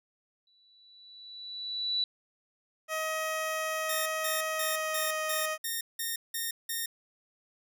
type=tone with exponential growth; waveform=sine; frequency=3951 Hz; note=B7; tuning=in tune; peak=-25 dBFS; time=0.47-2.04 s; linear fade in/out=2 ms; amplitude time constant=340 ms
type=tone with pitch glide; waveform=15% pulse; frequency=632 to 624.7 Hz; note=D#5 to D#5; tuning=+27 to +7 cents; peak=-24 dBFS; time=2.88-5.58 s; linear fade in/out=50 ms; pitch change=-20 cents; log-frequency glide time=4.47-5.21 s
type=tone bursts; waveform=5% pulse; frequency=1838 Hz; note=A#6; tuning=25 cents flat; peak=-21 dBFS; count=9; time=3.89-6.86 s; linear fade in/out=5 ms; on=170 ms; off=180 ms
effects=none